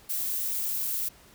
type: noise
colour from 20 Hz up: violet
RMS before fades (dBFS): -30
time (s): 0.09-1.09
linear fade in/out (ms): 10
effects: pink hiss -55 dBFS RMS until 1.34 s